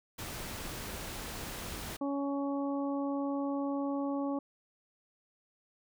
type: noise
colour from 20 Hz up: pink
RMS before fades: -41 dBFS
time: 0.18-1.97 s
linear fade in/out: 10 ms
type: harmonic tone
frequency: 279.9 Hz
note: C#4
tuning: 17 cents sharp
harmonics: 1 / 2 / 3 / 4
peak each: -32 / -38 / -42 / -44 dBFS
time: 2.01-4.39 s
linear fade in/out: 5 ms
effects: none